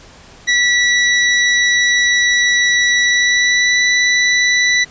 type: tone with pitch glide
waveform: sawtooth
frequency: 1951 to 1973.7 Hz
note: B6 to B6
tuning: -22 to -2 cents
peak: -7 dBFS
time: 0.47-4.85 s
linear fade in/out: 20 ms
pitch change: +20 cents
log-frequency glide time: 3.01-3.83 s
effects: pink hiss -41 dBFS RMS until 4.9 s + resampled to 16000 Hz